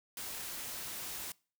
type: noise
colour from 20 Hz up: white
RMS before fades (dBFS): -42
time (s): 0.17-1.32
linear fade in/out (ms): 2
effects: noise-tail reverb RT60 0.4 s tail -24 dB re dry